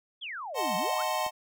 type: exponential two-way sweep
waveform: sine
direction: down then up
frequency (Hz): 3520 to 170 to 1671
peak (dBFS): -35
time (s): 0.21-1.03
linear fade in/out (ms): 20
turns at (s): 0.76
type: chord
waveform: square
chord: D# diminished seventh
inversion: none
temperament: equal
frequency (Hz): 622.3 / 740 / 880 / 1046.5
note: D#5 / F#5 / A5 / C6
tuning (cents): 0 / 0 / 0 / 0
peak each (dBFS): -34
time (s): 0.54-1.31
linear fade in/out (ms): 50
type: click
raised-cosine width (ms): 2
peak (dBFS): -35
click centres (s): 1.265
effects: none